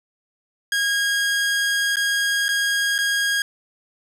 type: tone with dropouts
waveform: sawtooth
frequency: 1634 Hz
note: G#6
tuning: 29 cents flat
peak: -15 dBFS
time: 0.72-3.42 s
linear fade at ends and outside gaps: 2 ms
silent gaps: 1.958-1.968 / 2.483-2.489 / 2.981-2.987 s
effects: low-pass 11000 Hz 12 dB/octave + 8-bit